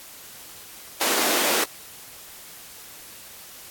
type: high-pass noise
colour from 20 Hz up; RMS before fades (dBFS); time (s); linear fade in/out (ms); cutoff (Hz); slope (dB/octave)
pink; -22; 1.01-1.64; 2; 300; 24
effects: white hiss -43 dBFS RMS until 3.7 s + AAC 64 kbps